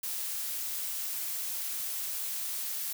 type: noise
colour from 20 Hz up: blue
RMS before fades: -35 dBFS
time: 0.03-2.93 s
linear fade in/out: 5 ms
effects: none

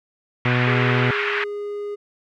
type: harmonic tone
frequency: 123.47 Hz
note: B2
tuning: in tune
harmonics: 1 / 2 / 3 / 4 / 5 / 6 / 7 / 8 / 9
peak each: -19 / -25 / -29 / -31 / -33 / -35 / -36 / -37 / -38 dBFS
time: 0.45-1.11 s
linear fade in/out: 5 ms
type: band-pass noise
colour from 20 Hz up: pink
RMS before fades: -24 dBFS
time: 0.45-1.44 s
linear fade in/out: 2 ms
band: 1300 to 2500 Hz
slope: 24 dB/octave
type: tone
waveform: triangle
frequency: 411.2 Hz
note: G#4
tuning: 17 cents flat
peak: -24 dBFS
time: 0.66-1.96 s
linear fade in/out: 20 ms
effects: none

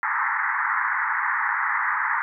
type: band-pass noise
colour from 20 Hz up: white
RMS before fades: -24 dBFS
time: 0.03-2.22 s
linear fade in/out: 0 ms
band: 850 to 2000 Hz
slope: 96 dB/octave
effects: none

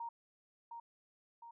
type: tone with echo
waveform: sine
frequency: 932.3 Hz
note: A#5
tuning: in tune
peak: -40 dBFS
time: 0-0.09 s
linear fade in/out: 5 ms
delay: 710 ms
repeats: 2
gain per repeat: -5 dB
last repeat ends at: 1.51 s
effects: none

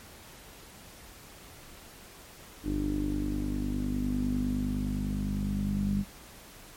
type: tone with low-pass filter sweep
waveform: sawtooth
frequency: 49.86 Hz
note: G1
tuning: 30 cents sharp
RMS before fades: -30 dBFS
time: 2.63-6.05 s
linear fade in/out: 50 ms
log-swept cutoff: 310 to 200 Hz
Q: 9.6
effects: pink hiss -50 dBFS RMS until 6.76 s + MP3 64 kbps

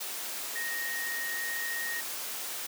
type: tone in noise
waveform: sine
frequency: 1864.7 Hz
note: A#6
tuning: in tune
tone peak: -33 dBFS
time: 0.55-2.01 s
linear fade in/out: 10 ms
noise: white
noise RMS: -37 dBFS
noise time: 0-2.67 s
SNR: +1 dB
effects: high-pass 300 Hz 12 dB/octave

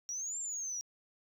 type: exponential two-way sweep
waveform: sine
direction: up then down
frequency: 5670 to 7459 to 5680 Hz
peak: -35 dBFS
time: 0.09-0.81 s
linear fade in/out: 0 ms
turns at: 0.39 s
effects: tanh soft clip ceiling -32 dBFS + 12-bit

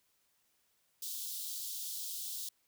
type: high-pass noise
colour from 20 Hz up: white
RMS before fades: -41 dBFS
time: 1.02-2.49 s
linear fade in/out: 5 ms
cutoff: 3300 Hz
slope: 48 dB/octave
effects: white hiss -75 dBFS RMS until 2.67 s

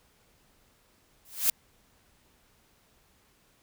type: noise with exponential growth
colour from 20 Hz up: blue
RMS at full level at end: -20 dBFS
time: 1.25-1.5 s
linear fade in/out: 2 ms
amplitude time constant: 54 ms
effects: pink hiss -65 dBFS RMS until 3.62 s

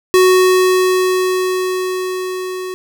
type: tone with level ramp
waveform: square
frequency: 370 Hz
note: F#4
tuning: in tune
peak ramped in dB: -7 to -23 dBFS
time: 0.14-2.74 s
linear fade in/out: 0 ms
effects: none

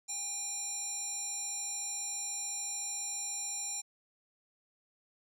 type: tone with band-pass filter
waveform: square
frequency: 803 Hz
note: G5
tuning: 41 cents sharp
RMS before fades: -38 dBFS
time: 0.08-3.82 s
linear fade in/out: 20 ms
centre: 7200 Hz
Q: 5.4
effects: none

